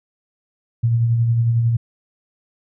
sine tone with tremolo, 116.54 Hz, A#2, in tune, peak -12 dBFS, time 0.83-1.77 s, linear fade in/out 10 ms, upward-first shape triangle, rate 11 Hz, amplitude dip 40%, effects none

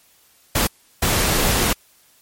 pink noise bursts at uneven times, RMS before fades -18 dBFS, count 2, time 0.55-0.67 / 1.02-1.73 s, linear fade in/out 5 ms, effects white hiss -55 dBFS RMS until 2.21 s + MP3 64 kbps

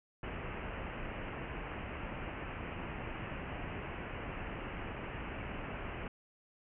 pink low-pass noise, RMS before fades -42 dBFS, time 0.23-6.08 s, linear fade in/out 2 ms, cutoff 2900 Hz, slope 96 dB/octave, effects none

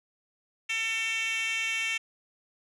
10% pulse tone with high-pass filter, 448.8 Hz, A4, 34 cents sharp, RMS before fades -30 dBFS, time 0.69-1.98 s, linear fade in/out 10 ms, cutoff 2500 Hz, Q 3.9, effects resampled to 24000 Hz

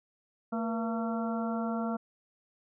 harmonic tone with a mistuned harmonic, 226.8 Hz, A#3, 47 cents flat, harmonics 1 / 2 / 3 / 4 / 5 / 6, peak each -31 / -40 / -37 / -43 / -45 / -41 dBFS, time 0.52-1.97 s, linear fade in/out 10 ms, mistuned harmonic 2, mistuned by +87 cents, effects none

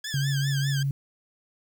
15% pulse tone with vibrato, 1661.2 Hz, G#6, in tune, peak -25 dBFS, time 0.04-0.83 s, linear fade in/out 5 ms, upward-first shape triangle, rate 5 Hz, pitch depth 140 cents each way
sine tone, 138.59 Hz, C#3, in tune, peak -23 dBFS, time 0.14-0.91 s, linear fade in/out 2 ms
effects 9-bit

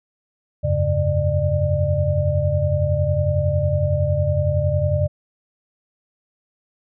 sine tone cluster, 86.6 / 97.5 / 138.1 / 597 Hz, F2 / G2 / C#3 / D5, -14 / -9 / -6 / +28 cents, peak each -22 dBFS, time 0.63-5.08 s, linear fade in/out 20 ms, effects none

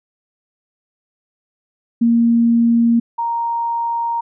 sine tone pair in turn, 233.1 / 932.4 Hz, A#3 / A#5, 0 / 0 cents, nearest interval 2 octaves, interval 2400 cents, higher second, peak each -10 / -17 dBFS, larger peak first, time 2.01-3 / 3.18-4.21 s, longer second, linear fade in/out 10 ms, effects none

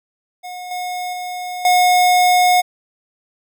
square tone with level steps, 724 Hz, F#5, 38 cents flat, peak -29 / -23 / -25 / -11 dBFS, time 0.43-2.62 s, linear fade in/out 20 ms, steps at 0.71 / 1.13 / 1.65 s, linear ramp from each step 2 ms, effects none

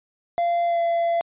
triangle tone with pitch glide, 689 to 679.5 Hz, F5 to F5, -24 to -48 cents, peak -17 dBFS, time 0.38-1.21 s, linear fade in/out 0 ms, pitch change -24 cents, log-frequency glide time 0.66-0.8 s, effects resampled to 8000 Hz

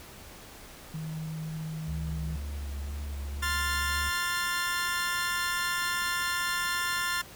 sine tone, 157.9 Hz, D#3, 26 cents sharp, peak -33 dBFS, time 0.94-2.36 s, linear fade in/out 2 ms
triangle tone with vibrato, 71.1 Hz, C#2, 45 cents sharp, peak -31 dBFS, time 1.87-4.11 s, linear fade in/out 20 ms, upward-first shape sine, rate 2 Hz, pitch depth 29 cents each way
sawtooth chord, F major, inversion second, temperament equal, 1046.5 / 1396.9 / 1760 Hz, C6 / F6 / A6, 0 / 0 / 0 cents, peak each -30 / -29 / -28 dBFS, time 3.42-7.22 s, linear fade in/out 10 ms
effects pink hiss -48 dBFS RMS until 7.35 s

